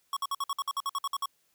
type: tone bursts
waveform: square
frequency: 1108.7 Hz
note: C#6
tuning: in tune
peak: -29 dBFS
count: 13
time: 0.13-1.258 s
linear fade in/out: 2 ms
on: 36 ms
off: 55 ms
effects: white hiss -71 dBFS RMS until 1.54 s